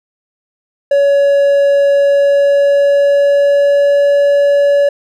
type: tone with pitch glide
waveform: triangle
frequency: 563 to 568.9 Hz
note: C#5 to C#5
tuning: +27 to +45 cents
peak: -5 dBFS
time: 0.91-4.89 s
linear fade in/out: 5 ms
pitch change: +18 cents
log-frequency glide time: 1.93-4.05 s
effects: none